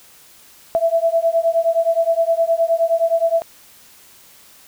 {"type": "beating tone pair", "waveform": "sine", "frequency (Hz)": [659.3, 668.9], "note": ["E5", "E5"], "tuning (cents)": [0, 25], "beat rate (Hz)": 9.6, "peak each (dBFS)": -17, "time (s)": [0.75, 3.42], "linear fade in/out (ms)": 0, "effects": ["white hiss -47 dBFS RMS until 4.67 s"]}